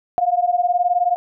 sine beating tone pair, 701 / 720 Hz, F5 / F#5, +6 / -47 cents, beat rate 19 Hz, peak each -18 / -18 dBFS, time 0.18-1.16 s, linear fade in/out 0 ms, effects none

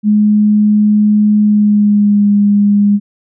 sine tone with pitch glide, 210 to 204.1 Hz, G#3 to G#3, +19 to -30 cents, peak -6 dBFS, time 0.03-3 s, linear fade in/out 50 ms, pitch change -49 cents, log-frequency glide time 1.41-2.31 s, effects none

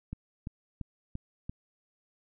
click train, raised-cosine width 5 ms, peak -24 dBFS, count 5, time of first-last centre 0.13-1.495 s, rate 2.93 Hz, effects none

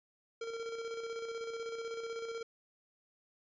square tone with tremolo, 458.5 Hz, A#4, 29 cents flat, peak -38 dBFS, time 0.41-2.43 s, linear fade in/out 5 ms, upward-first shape square, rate 16 Hz, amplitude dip 40%, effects resampled to 16000 Hz

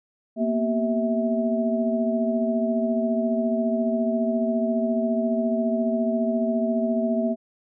sine tone cluster, 232.5 / 247 / 388.1 / 651 Hz, A#3 / B3 / G4 / E5, -4 / 0 / -17 / -22 cents, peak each -23 / -30 / -32 / -25 dBFS, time 0.36-7.36 s, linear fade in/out 50 ms, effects none

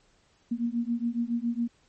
sine beating tone pair, 232.1 / 239.3 Hz, A#3 / A#3, -7 / +46 cents, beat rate 7.2 Hz, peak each -29 / -29 dBFS, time 0.51-1.68 s, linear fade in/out 10 ms, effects pink hiss -65 dBFS RMS until 1.88 s + MP3 32 kbps

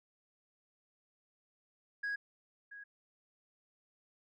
sine tone with echo, 1653 Hz, G#6, 9 cents flat, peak -32 dBFS, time 2.03-2.16 s, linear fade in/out 10 ms, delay 680 ms, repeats 1, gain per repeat -15 dB, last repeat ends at 2.84 s, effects tanh soft clip ceiling -33 dBFS

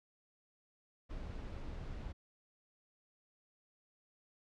brown noise, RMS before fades -44 dBFS, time 1.09-2.13 s, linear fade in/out 20 ms, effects low-pass 5000 Hz 12 dB/octave

